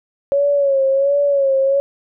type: tone with vibrato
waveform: sine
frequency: 554.4 Hz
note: C#5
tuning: in tune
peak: -12 dBFS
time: 0.32-1.8 s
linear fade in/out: 0 ms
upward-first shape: sine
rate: 1.4 Hz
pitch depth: 57 cents each way
effects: none